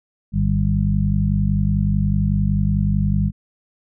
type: harmonic tone with a mistuned harmonic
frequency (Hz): 51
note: G#1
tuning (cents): -31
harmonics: 1 / 2 / 3 / 4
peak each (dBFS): -21 / -21 / -21 / -21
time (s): 0.32-3.32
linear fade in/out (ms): 50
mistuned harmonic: 4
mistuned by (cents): -52
effects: none